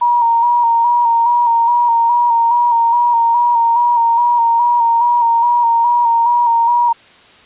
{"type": "tone with vibrato", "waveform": "sine", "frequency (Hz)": 943, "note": "A#5", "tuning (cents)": 20, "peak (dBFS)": -9, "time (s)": [0.01, 6.93], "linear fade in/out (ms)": 10, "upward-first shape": "square", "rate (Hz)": 2.4, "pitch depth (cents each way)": 29, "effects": ["white hiss -44 dBFS RMS until 7.45 s", "resampled to 8000 Hz"]}